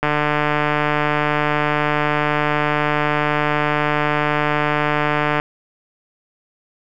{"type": "click train", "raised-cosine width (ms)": 0.5, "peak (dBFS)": -3, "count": 801, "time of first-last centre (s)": [0.03, 5.399], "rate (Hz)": 149, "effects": []}